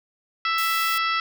harmonic tone, 661 Hz, E5, 5 cents sharp, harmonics 2 / 3 / 4 / 5 / 6 / 7 / 8, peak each -23 / -28 / -30 / -32 / -38 / -36 / -35 dBFS, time 0.45-1.2 s, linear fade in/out 2 ms
blue noise, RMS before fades -32 dBFS, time 0.58-0.98 s, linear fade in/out 2 ms
effects none

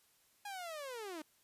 sawtooth linear sweep, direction down, 830.6 to 293.7 Hz, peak -39 dBFS, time 0.45-1.22 s, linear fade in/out 5 ms, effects white hiss -71 dBFS RMS until 1.43 s + resampled to 32000 Hz

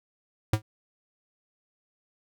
square tone with exponential decay, 107.6 Hz, A2, 38 cents flat, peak -17 dBFS, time 0.53-0.62 s, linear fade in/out 5 ms, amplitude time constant 18 ms, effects none

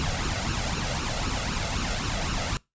pink noise with flanger, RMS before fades -28 dBFS, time 0-2.57 s, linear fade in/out 0 ms, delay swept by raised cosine 0.72 to 1.51 ms, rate 3.9 Hz, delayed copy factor +0.65, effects noise-tail reverb RT60 0.2 s tail -23 dB re dry + resampled to 16000 Hz

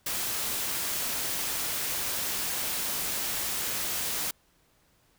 white noise, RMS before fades -31 dBFS, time 0.06-4.31 s, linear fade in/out 5 ms, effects pink hiss -66 dBFS RMS until 5.18 s

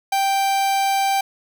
45% pulse tone, 784 Hz, G5, in tune, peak -17 dBFS, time 0.12-1.21 s, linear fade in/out 5 ms, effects none

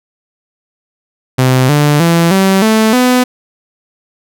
sawtooth tone with pitch steps, 129 / 147.33 / 168.26 / 192.17 / 219.5 / 250.7 Hz, C3 / D3 / E3 / G3 / A3 / B3, -24 / +6 / +36 / -34 / -4 / +26 cents, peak -3 dBFS, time 1.38-3.24 s, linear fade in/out 10 ms, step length 310 ms, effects none

